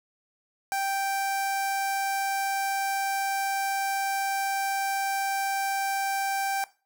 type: tone with notch filter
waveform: sawtooth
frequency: 784 Hz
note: G5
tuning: in tune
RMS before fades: -28 dBFS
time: 0.72-6.64 s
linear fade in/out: 0 ms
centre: 3400 Hz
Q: 1.4
effects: noise-tail reverb RT60 0.3 s tail -17 dB re dry